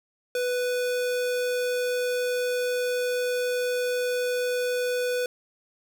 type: tone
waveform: square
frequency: 495.2 Hz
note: B4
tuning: 5 cents sharp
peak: -25 dBFS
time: 0.35-5.26 s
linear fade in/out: 2 ms
effects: 11-bit